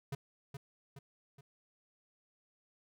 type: tone with echo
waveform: square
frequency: 138.59 Hz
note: C#3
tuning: in tune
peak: -37 dBFS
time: 0.12-0.15 s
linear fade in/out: 5 ms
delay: 420 ms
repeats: 3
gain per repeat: -6 dB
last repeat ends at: 1.41 s
effects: none